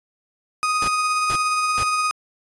35% pulse tone with tremolo, 1246 Hz, D#6, 2 cents sharp, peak -16 dBFS, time 0.63-2.11 s, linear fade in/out 0 ms, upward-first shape sine, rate 17 Hz, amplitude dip 25%
pink noise bursts, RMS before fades -29 dBFS, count 3, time 0.82-1.834 s, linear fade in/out 0 ms, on 58 ms, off 420 ms
effects resampled to 24000 Hz

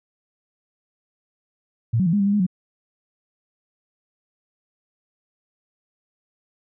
sine tone with pitch steps, 114.7 / 186.8 / 165.6 / 205.5 / 197.7 / 201.8 / 207.9 / 182.6 Hz, A#2 / F#3 / E3 / G#3 / G3 / G#3 / G#3 / F#3, -28 / +17 / +8 / -18 / +15 / -49 / +2 / -23 cents, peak -16 dBFS, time 1.93-2.466 s, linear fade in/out 10 ms, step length 67 ms, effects none

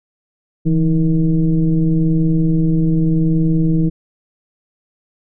sine tone with frequency modulation, 164.4 Hz, E3, 4 cents flat, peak -11 dBFS, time 0.65-3.9 s, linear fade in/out 20 ms, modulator 154 Hz, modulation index 0.97, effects none

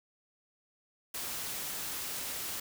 white noise, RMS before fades -38 dBFS, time 1.14-2.6 s, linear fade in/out 5 ms, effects none

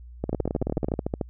two click trains, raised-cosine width 2 ms, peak -12 / -13 dBFS, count 13 / 14, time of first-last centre 0.33-1.212 / 0.24-0.939 s, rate 13.6 / 18.6 Hz, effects added 60 Hz sine -41 dBFS peak until 1.29 s

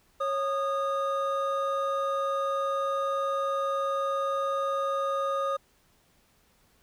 triangle tone pair together, 549 / 1231.7 Hz, C#5 / D#6, -17 / -18 cents, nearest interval octave + major second, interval 1399 cents, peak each -27 dBFS, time 0.2-5.57 s, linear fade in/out 10 ms, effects pink hiss -65 dBFS RMS until 6.82 s

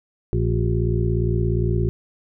harmonic tone with a mistuned harmonic, 57.2 Hz, A#1, 32 cents flat, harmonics 1 / 2 / 3 / 4 / 6 / 7, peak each -23 / -21 / -27 / -34 / -26 / -30 dBFS, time 0.33-1.89 s, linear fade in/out 0 ms, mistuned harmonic 6, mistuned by +72 cents, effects none

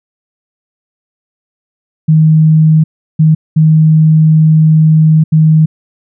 sine tone bursts at uneven times, 157.1 Hz, D#3, 17 cents sharp, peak -3 dBFS, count 4, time 2.08-2.84 / 3.19-3.35 / 3.56-5.24 / 5.32-5.66 s, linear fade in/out 10 ms, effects none

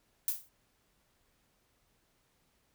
violet noise with exponential decay, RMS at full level -28 dBFS, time 0.28-0.49 s, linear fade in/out 2 ms, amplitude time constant 44 ms, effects pink hiss -73 dBFS RMS until 2.74 s

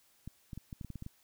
clicks, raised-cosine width 5 ms, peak -30 dBFS, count 10, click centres 0.276 / 0.532 / 0.576 / 0.728 / 0.812 / 0.847 / 0.903 / 0.957 / 1.024 / 1.064 s, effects white hiss -68 dBFS RMS until 1.23 s

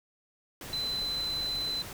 sine tone in noise, 4034 Hz, B7, 36 cents sharp, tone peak -30 dBFS, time 0.73-1.82 s, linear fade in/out 2 ms, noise pink, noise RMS -42 dBFS, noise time 0.61-1.93 s, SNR +9 dB, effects none

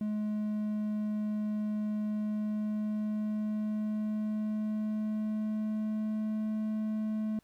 triangle tone with pitch glide, 211.7 to 216 Hz, G#3 to A3, +33 to -32 cents, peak -28 dBFS, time 0.01-7.39 s, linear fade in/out 2 ms, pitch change +35 cents, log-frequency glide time 2.01-6.57 s, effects pink hiss -70 dBFS RMS until 7.43 s

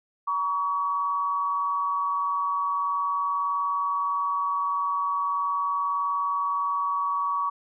sine tone pair together, 950 / 1130.4 Hz, A#5 / C#6, +33 / +34 cents, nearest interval minor third, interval 301 cents, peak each -31 / -24 dBFS, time 0.27-7.5 s, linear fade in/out 10 ms, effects none

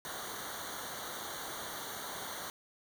pink noise with comb filter, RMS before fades -42 dBFS, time 0.05-2.5 s, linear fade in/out 0 ms, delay 0.39 ms, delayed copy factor -0.95, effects none

